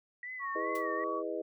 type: tone with vibrato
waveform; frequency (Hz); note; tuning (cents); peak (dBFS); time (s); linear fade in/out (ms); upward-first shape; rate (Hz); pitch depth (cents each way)
sine; 1924; B6; -46; -39; 0.23-1.04; 2; sine; 2.5; 96
type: tone with pitch glide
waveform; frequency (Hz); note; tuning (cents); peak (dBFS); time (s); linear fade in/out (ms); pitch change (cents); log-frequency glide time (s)
sine; 1108.7 to 1129.4; C#6 to C#6; 0 to +32; -35; 0.39-1.23; 50; +32; 0.75-0.81
type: chord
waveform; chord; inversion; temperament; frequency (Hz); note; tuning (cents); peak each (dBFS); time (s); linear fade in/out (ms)
sine; E major seventh; none; just; 329.6 / 412 / 494.4 / 618.1; E4 / G#4 / B4 / D#5; 0 / -14 / +2 / -12; -39; 0.55-1.42; 10
type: noise with exponential decay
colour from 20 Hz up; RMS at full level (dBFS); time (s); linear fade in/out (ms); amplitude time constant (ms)
white; -44; 0.75-0.87; 2; 24
effects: none